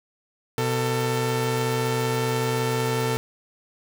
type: tone pair together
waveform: sawtooth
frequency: 125.29 / 446.5 Hz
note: B2 / A4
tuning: +25 / +25 cents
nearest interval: octave + minor seventh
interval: 2200 cents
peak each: -21 dBFS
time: 0.58-3.17 s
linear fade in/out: 0 ms
effects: none